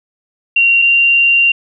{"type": "tone pair in turn", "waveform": "sine", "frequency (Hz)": [2756, 2769], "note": ["F7", "F7"], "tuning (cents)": [-24, -15], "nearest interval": "unison", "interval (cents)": 9, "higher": "second", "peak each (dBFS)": -7, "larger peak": "neither", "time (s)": [[0.56, 0.82], [0.82, 1.52]], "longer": "second", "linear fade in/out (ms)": 5, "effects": []}